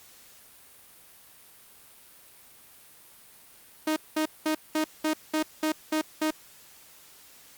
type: tone bursts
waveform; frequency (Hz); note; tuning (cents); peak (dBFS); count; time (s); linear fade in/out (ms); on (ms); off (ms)
sawtooth; 311.1; D#4; 0; -20; 9; 3.87-6.307; 5; 93; 200
effects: white hiss -53 dBFS RMS until 7.57 s + Opus 48 kbps